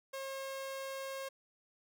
sawtooth tone, 539 Hz, C#5, 49 cents flat, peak -36 dBFS, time 0.13-1.29 s, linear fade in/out 10 ms, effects none

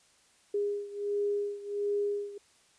sine beating tone pair, 408 / 409.4 Hz, G#4 / G#4, -31 / -25 cents, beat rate 1.4 Hz, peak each -31 / -34 dBFS, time 0.54-2.38 s, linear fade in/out 5 ms, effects white hiss -64 dBFS RMS until 2.78 s + resampled to 22050 Hz

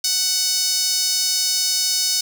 sawtooth tone with high-pass filter, 743 Hz, F#5, 7 cents sharp, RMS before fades -20 dBFS, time 0.04-2.21 s, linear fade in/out 5 ms, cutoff 5100 Hz, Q 3, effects none

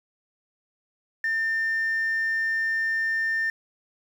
sine tone, 1800 Hz, A6, 39 cents sharp, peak -21 dBFS, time 1.24-3.5 s, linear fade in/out 2 ms, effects tanh soft clip ceiling -20 dBFS + 8-bit

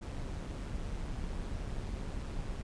brown noise with amplitude modulation, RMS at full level -36 dBFS, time 0.01-2.63 s, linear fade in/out 20 ms, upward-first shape sine, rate 140 Hz, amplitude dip 50%, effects resampled to 22050 Hz

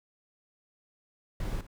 brown noise with echo, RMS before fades -33 dBFS, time 1.4-1.61 s, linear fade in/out 2 ms, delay 57 ms, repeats 1, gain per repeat -13 dB, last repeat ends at 1.667 s, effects none

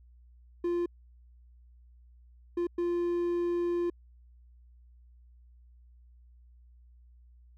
triangle tone bursts at uneven times, 347.5 Hz, F4, 9 cents flat, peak -25 dBFS, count 3, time 0.64-0.86 / 2.57-2.67 / 2.78-3.9 s, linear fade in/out 5 ms, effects added 60 Hz sine -54 dBFS peak until 7.57 s

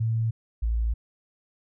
sine tone pair in turn, 113 / 56.5 Hz, A2 / A1, +47 / +47 cents, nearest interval octave, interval 1200 cents, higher first, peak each -22 dBFS, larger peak neither, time 0-0.31 / 0.62-0.94 s, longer second, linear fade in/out 10 ms, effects none

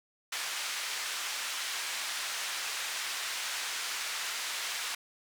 pink band-pass noise, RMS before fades -36 dBFS, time 0.32-4.95 s, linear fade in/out 5 ms, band 1500 to 8500 Hz, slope 12 dB/octave, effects none

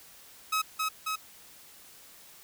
sawtooth tone with echo, 1278 Hz, D#6, 46 cents sharp, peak -22 dBFS, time 0.52-0.62 s, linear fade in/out 10 ms, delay 270 ms, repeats 2, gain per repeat -2 dB, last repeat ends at 1.16 s, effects white hiss -53 dBFS RMS until 2.43 s

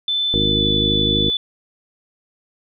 sine tone with pitch glide, 3520 to 3482 Hz, A7 to A7, 0 to -19 cents, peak -17 dBFS, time 0.08-1.37 s, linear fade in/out 2 ms, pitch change -19 cents, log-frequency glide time 0.43-0.64 s
harmonic tone, 51.91 Hz, G#1, in tune, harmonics 1 / 2 / 3 / 4 / 5 / 6 / 7 / 9, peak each -26 / -26 / -26 / -26 / -26 / -26 / -26 / -26 dBFS, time 0.34-1.3 s, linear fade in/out 0 ms
effects none

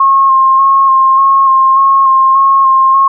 sine tone with vibrato, 1074 Hz, C6, 45 cents sharp, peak -4 dBFS, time 0-3.08 s, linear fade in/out 5 ms, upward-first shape square, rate 1.7 Hz, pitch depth 18 cents each way, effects none

